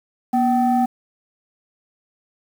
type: tone pair together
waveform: sine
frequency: 241.1 / 767 Hz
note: B3 / G5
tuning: -41 / -38 cents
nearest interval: octave + minor sixth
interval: 2003 cents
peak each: -16 dBFS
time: 0.33-0.86 s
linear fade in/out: 10 ms
effects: tanh soft clip ceiling -10 dBFS + 7-bit